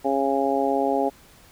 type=harmonic tone; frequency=137.2 Hz; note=C#3; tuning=17 cents flat; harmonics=2 / 3 / 4 / 5 / 6; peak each=-26 / -26 / -26 / -26 / -26 dBFS; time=0.04-1.1 s; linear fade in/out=20 ms; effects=pink hiss -52 dBFS RMS until 1.51 s